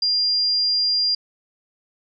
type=tone; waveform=sine; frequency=4800 Hz; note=D8; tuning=37 cents sharp; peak=-17 dBFS; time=0.02-1.15 s; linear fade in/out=5 ms; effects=none